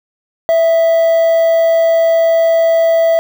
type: tone with quantisation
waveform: triangle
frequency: 659.3 Hz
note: E5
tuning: in tune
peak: -6 dBFS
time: 0.49-3.19 s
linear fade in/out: 0 ms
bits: 5
effects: none